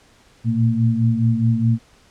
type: tone cluster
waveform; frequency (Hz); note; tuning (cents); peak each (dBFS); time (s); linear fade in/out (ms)
sine; 114.4 / 119.2 / 227.5; A#2 / A#2 / A#3; -32 / +39 / -42; -19; 0.44-1.79; 50
effects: pink hiss -53 dBFS RMS until 2.1 s + low-pass 8000 Hz 12 dB/octave